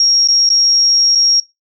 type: tone with dropouts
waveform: sine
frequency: 5588 Hz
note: F8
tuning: in tune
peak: -8 dBFS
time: 0-1.4 s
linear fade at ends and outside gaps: 2 ms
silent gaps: 0.275-0.285 / 0.491-0.501 / 1.151-1.155 s
effects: noise-tail reverb RT60 0.2 s tail -21 dB re dry